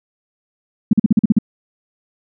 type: tone bursts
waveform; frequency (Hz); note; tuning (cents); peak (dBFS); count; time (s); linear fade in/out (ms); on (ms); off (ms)
sine; 214.6; A3; -43; -6; 8; 0.91-1.387; 5; 22; 43
effects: none